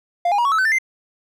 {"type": "tone with pitch steps", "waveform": "triangle", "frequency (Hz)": [698.5, 816.4, 954.2, 1115.2, 1303.4, 1523.4, 1780.6, 2081], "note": ["F5", "G#5", "A#5", "C#6", "E6", "G6", "A6", "C7"], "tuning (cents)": [0, -30, 40, 10, -20, -50, 20, -10], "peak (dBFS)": -13, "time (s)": [0.25, 0.786], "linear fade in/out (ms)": 5, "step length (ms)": 67, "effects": []}